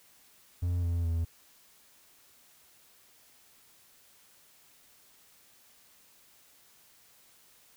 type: tone with pitch steps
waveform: triangle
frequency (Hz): 87.8 / 85.4 / 83.06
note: F2 / F2 / E2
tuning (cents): +10 / -38 / +14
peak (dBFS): -25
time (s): 0.62-1.25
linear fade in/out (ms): 10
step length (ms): 210
effects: white hiss -61 dBFS RMS until 7.76 s